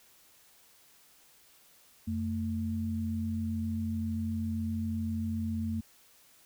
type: tone pair together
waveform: sine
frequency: 89.8 / 223.1 Hz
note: F2 / A3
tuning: +49 / +24 cents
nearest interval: octave + major third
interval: 1575 cents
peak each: -34 / -32 dBFS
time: 2.07-5.81 s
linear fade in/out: 10 ms
effects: white hiss -61 dBFS RMS until 6.45 s